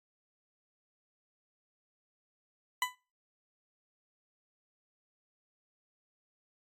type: tone with exponential decay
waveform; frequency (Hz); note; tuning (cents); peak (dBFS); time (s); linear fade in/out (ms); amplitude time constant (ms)
20% pulse; 998; B5; +18; -20; 2.82-2.95; 2; 27
effects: noise-tail reverb RT60 0.3 s tail -21 dB re dry + AAC 48 kbps